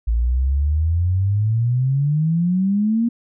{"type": "exponential sweep", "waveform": "sine", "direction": "up", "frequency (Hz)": [55, 237.9], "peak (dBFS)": -15, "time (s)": [0.07, 3.09], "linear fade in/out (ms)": 10, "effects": []}